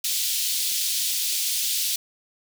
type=high-pass noise; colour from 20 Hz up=pink; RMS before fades=-25 dBFS; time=0.04-1.96 s; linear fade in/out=5 ms; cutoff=3300 Hz; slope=24 dB/octave; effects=none